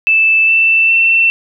sine tone with pitch steps, 2637 / 2663 / 2689 Hz, E7 / E7 / E7, 0 / +17 / +34 cents, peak -7 dBFS, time 0.07-1.3 s, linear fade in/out 0 ms, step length 410 ms, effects none

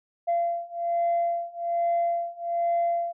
sine beating tone pair, 685 / 686.2 Hz, F5 / F5, -34 / -31 cents, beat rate 1.2 Hz, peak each -26 / -25 dBFS, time 0.27-3.13 s, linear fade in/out 20 ms, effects tanh soft clip ceiling -18 dBFS

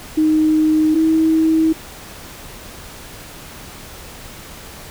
sine tone pair in turn, 311.1 / 319.7 Hz, D#4 / D#4, 0 / +47 cents, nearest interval unison, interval 47 cents, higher second, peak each -11 dBFS, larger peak neither, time 0.17-0.95 / 0.95-1.73 s, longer neither, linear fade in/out 10 ms, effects pink hiss -36 dBFS RMS until 4.9 s

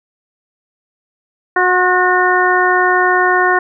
harmonic tone with a mistuned harmonic, 364.8 Hz, F#4, 24 cents flat, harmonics 1 / 2 / 3 / 4 / 5, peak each -16 / -16 / -16 / -16 / -16 dBFS, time 1.56-3.59 s, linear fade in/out 5 ms, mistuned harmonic 3, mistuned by -25 cents, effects none

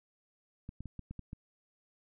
clicks, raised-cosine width 5 ms, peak -30 dBFS, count 7, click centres 0.691 / 0.806 / 0.857 / 0.993 / 1.11 / 1.193 / 1.331 s, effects none

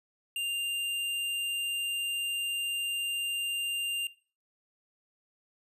square tone, 2794 Hz, F7, in tune, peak -31 dBFS, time 0.36-4.07 s, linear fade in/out 2 ms, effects noise-tail reverb RT60 0.4 s tail -19 dB re dry + resampled to 32000 Hz

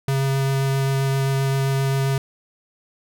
square tone with vibrato, 135.8 Hz, C#3, 35 cents flat, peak -19 dBFS, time 0.08-2.18 s, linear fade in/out 2 ms, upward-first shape sine, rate 7.6 Hz, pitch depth 8 cents each way, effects none

